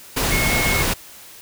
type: tone in noise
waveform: sine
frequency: 2178 Hz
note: C#7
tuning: 31 cents flat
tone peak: -21 dBFS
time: 0.31-0.83 s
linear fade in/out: 10 ms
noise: pink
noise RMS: -20 dBFS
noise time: 0.16-0.94 s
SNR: -4 dB
effects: white hiss -42 dBFS RMS until 1.41 s